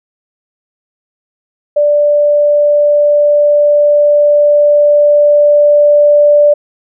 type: tone with level ramp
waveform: sine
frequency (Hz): 587.3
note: D5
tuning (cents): 0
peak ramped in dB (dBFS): -6 to -3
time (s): 1.76-6.54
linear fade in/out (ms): 10
effects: none